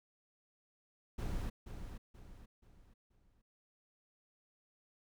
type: noise with echo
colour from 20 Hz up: brown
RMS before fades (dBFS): -38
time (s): 1.18-1.5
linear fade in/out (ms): 10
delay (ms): 480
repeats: 4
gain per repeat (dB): -8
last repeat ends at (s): 3.42
effects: none